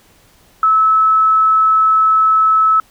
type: tone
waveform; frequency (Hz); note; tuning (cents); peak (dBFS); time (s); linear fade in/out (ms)
sine; 1300; E6; -24; -8; 0.63-2.8; 2
effects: pink hiss -50 dBFS RMS until 2.9 s